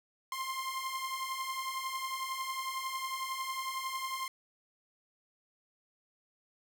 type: beating tone pair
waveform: sawtooth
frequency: 1046.5 / 1057.5 Hz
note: C6 / C6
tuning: 0 / +18 cents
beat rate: 11 Hz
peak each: -37 / -33 dBFS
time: 0.32-4.28 s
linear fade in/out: 2 ms
effects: none